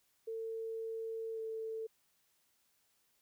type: tone with pitch glide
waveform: sine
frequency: 450 to 444.8 Hz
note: A4 to A4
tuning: +39 to +19 cents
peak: -38 dBFS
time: 0.27-1.87 s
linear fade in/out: 10 ms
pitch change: -20 cents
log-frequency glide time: 1.33-1.39 s
effects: white hiss -75 dBFS RMS until 3.21 s